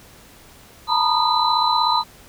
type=tone cluster; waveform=sine; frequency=892 / 949 / 985 / 1230 / 4009 Hz; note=A5 / A#5 / B5 / D#6 / B7; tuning=+23 / +31 / -5 / -20 / +25 cents; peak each=-22 dBFS; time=0.87-2.04 s; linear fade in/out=50 ms; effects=pink hiss -47 dBFS RMS until 2.28 s